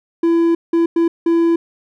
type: tone bursts at uneven times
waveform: triangle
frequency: 335.1 Hz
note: E4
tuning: 29 cents sharp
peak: -9 dBFS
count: 4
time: 0.23-0.55 / 0.73-0.86 / 0.96-1.08 / 1.26-1.56 s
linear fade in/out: 5 ms
effects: none